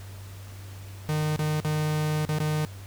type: tone with dropouts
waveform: 45% pulse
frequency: 153 Hz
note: D#3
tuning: 29 cents flat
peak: -24 dBFS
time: 1.09-2.65 s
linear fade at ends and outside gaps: 0 ms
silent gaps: 1.361-1.392 / 1.601-1.648 / 2.251-2.29 / 2.385-2.402 s
effects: added 97 Hz sine -39 dBFS peak until 2.86 s + pink hiss -49 dBFS RMS until 2.86 s